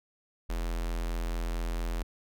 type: tone with notch filter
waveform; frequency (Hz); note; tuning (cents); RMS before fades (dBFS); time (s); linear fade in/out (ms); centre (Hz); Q
square; 42.21; E1; +42; -32; 0.49-2.03; 10; 110; 0.77
effects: none